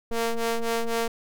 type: ring-modulated tone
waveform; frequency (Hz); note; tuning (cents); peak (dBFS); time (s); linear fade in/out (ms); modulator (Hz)
sawtooth; 230; A#3; -23; -17; 0.11-1.08; 5; 232
effects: none